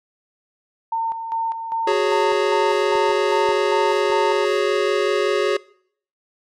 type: tone with tremolo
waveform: sine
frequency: 908 Hz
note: A#5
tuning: 46 cents flat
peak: -19 dBFS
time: 0.92-4.45 s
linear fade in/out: 5 ms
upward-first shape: square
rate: 2.5 Hz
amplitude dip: 55%
type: chord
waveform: square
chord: F# suspended second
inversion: none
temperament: equal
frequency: 370 / 415.3 / 554.4 Hz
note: F#4 / G#4 / C#5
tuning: 0 / 0 / 0 cents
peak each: -22 / -21 / -24 dBFS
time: 1.87-5.57 s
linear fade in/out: 5 ms
type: noise bursts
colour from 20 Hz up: violet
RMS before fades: -34 dBFS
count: 5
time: 2.09-4.61 s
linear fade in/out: 20 ms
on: 160 ms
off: 430 ms
type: clicks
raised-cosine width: 2 ms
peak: -33 / -27 / -31 / -24 / -31 dBFS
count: 5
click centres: 2.323 / 2.955 / 3.094 / 3.49 / 4.101 s
effects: noise-tail reverb RT60 0.6 s tail -22 dB re dry + low-pass 5000 Hz 12 dB/octave